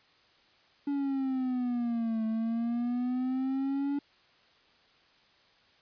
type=exponential two-way sweep; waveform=triangle; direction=down then up; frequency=285.8 to 220 to 285.8 Hz; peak=-26 dBFS; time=0.87-3.99 s; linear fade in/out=5 ms; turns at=2.25 s; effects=white hiss -63 dBFS RMS until 5.81 s + resampled to 11025 Hz